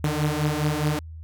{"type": "beating tone pair", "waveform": "sawtooth", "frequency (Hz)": [148.2, 153], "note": ["D3", "D#3"], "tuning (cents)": [16, -29], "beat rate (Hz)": 4.8, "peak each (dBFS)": -21, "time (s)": [0.04, 0.99], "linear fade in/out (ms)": 2, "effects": ["added 80 Hz sine -36 dBFS peak until 1.23 s"]}